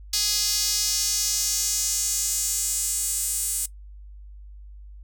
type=tone with high-pass filter sweep; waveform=sawtooth; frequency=415.3 Hz; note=G#4; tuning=in tune; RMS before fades=-25 dBFS; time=0.13-3.66 s; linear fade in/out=5 ms; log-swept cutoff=4900 to 8700 Hz; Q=2.5; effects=noise-tail reverb RT60 0.1 s tail -19 dB re dry + added 50 Hz sine -40 dBFS peak until 5.03 s